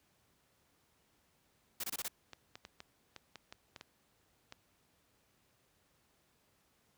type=noise bursts; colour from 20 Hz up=white; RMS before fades=-39 dBFS; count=5; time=1.8-2.082 s; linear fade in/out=5 ms; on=38 ms; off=23 ms
type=clicks; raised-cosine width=0.2 ms; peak=-30 dBFS; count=10; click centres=2.333 / 2.555 / 2.651 / 2.804 / 3.163 / 3.357 / 3.525 / 3.762 / 3.811 / 4.524 s
effects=pink hiss -73 dBFS RMS until 6.97 s + high-pass 60 Hz 12 dB/octave